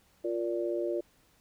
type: chord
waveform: sine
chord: Bb major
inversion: second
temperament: just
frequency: 349.6 / 466.2 / 582.7 Hz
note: F4 / Bb4 / D5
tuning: +2 / 0 / -14 cents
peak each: -31 / -37 / -34 dBFS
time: 0.24-1.01 s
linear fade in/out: 10 ms
effects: pink hiss -66 dBFS RMS until 1.4 s